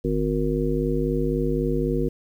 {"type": "harmonic tone", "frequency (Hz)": 51.91, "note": "G#1", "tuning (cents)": 0, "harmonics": [1, 3, 5, 7, 9], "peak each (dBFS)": [-27, -27, -27, -27, -27], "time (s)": [0.04, 2.09], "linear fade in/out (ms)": 10, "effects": ["9-bit"]}